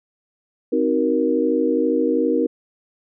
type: chord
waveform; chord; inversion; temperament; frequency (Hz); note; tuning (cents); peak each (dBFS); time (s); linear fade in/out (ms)
sine; C half-diminished seventh; none; just; 261.6 / 314 / 376.7 / 470.9; C4 / Eb4 / Gb4 / Bb4; 0 / +16 / +31 / +18; -22 / -21 / -25 / -20; 0.72-2.47; 10
effects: none

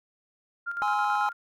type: tone with tremolo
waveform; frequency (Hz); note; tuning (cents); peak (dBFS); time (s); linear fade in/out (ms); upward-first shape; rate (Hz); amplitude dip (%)
sine; 1398; F6; +1; -28; 0.66-1.33; 20; square; 9.1; 55
type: chord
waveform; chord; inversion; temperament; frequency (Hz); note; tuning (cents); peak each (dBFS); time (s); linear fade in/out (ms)
triangle; Ab augmented; none; just; 830.6 / 1038.3 / 1297.8; Ab5 / C6 / E6; 0 / -14 / -27; -24 / -29 / -29; 0.82-1.29; 0
effects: none

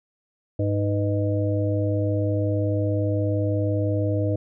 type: harmonic tone with a mistuned harmonic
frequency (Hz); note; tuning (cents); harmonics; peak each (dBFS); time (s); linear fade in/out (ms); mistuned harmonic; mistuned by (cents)
102.9; G#2; -16; 1 / 3 / 5 / 6; -22 / -27 / -29 / -30; 0.59-4.36; 5; 5; -59
effects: none

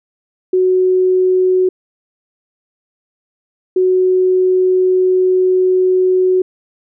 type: tone bursts at uneven times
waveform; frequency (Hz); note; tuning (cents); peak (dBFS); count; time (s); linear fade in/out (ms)
sine; 370; F#4; 0; -9; 2; 0.53-1.69 / 3.76-6.42; 5
effects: none

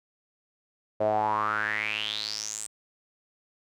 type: tone with band-pass filter sweep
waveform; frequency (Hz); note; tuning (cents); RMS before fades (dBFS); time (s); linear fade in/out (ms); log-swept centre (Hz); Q
sawtooth; 106.8; G#2; +49; -29; 1-2.67; 10; 580 to 8500; 8.1
effects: none

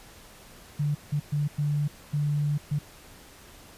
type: tone bursts at uneven times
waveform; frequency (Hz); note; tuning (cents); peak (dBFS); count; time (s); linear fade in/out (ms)
sine; 146.83; D3; 0; -23; 6; 0.79-0.95 / 1.12-1.2 / 1.32-1.48 / 1.58-1.88 / 2.13-2.58 / 2.71-2.79; 10
effects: pink hiss -50 dBFS RMS until 3.77 s + resampled to 32000 Hz

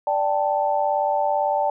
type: chord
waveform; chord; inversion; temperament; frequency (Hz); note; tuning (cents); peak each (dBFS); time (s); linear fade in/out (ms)
sine; D suspended fourth; none; just; 587.3 / 783.1 / 881; D5 / G5 / A5; 0 / -2 / +2; -23; 0.07-1.7; 2
effects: none

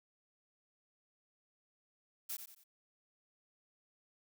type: noise with echo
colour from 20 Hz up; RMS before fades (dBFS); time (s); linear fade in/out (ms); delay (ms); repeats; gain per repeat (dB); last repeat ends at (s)
blue; -41; 2.29-2.37; 10; 90; 3; -8; 2.64
effects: none

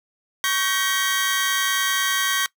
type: tone cluster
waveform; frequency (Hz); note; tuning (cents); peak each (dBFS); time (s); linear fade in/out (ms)
sawtooth; 1117 / 1551 / 1899 / 3212; C#6 / G6 / A#6 / G7; +13 / -19 / +32 / +41; -22; 0.44-2.46; 0
effects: noise-tail reverb RT60 0.1 s tail -21 dB re dry

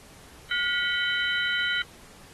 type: tone cluster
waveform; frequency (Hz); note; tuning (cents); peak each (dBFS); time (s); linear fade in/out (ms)
sine; 1434 / 1955 / 2214 / 3058 / 3909; F6 / B6 / C#7 / G7 / B7; +45 / -18 / -3 / -44 / -19; -27 / -31 / -36 / -29 / -36; 0.51-1.82; 2
effects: pink hiss -51 dBFS RMS until 2.33 s + AAC 32 kbps

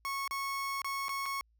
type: tone with dropouts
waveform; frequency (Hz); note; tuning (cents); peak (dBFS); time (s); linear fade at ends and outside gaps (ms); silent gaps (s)
30% pulse; 1100; C#6; -14; -31; 0.05-1.41; 0; 0.277-0.31 / 0.818-0.845 / 1.083-1.092 / 1.257-1.261
effects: added 56 Hz sine -66 dBFS peak until 1.59 s

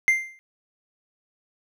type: tone with exponential decay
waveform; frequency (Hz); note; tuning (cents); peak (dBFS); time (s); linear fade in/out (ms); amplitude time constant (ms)
triangle; 2093; C7; 0; -11; 0.08-0.39; 0; 66
effects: none

